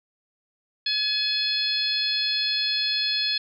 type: harmonic tone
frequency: 849 Hz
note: G#5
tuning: 38 cents sharp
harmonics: 2 / 3 / 4 / 5 / 6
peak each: -35 / -32 / -27 / -25 / -32 dBFS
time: 0.86-3.38 s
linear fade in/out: 5 ms
effects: none